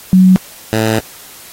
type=tone pair in turn; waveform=sine / 10% pulse; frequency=186.1 / 110.66 Hz; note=F#3 / A2; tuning=+10 / +10 cents; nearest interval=major sixth; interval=900 cents; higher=first; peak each=-3 dBFS; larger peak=neither; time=0.13-0.36 / 0.73-0.99 s; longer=second; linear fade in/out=0 ms; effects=white hiss -36 dBFS RMS until 1.52 s + AAC 48 kbps